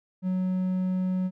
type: tone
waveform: triangle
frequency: 185 Hz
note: F#3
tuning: in tune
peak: -22 dBFS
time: 0.22-1.31 s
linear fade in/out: 50 ms
effects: none